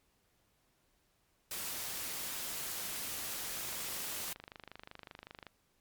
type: noise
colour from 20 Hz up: white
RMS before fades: -40 dBFS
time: 1.51-4.33 s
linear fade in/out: 2 ms
type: click train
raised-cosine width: 0.3 ms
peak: -31 dBFS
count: 49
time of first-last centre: 3.57-5.467 s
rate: 25.3 Hz
effects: pink hiss -74 dBFS RMS until 5.8 s + MP3 96 kbps